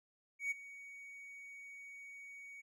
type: tone with ADSR envelope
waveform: triangle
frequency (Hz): 2243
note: C#7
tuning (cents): +20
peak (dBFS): -31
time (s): 0.39-2.62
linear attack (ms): 120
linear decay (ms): 17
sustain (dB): -17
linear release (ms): 19
effects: none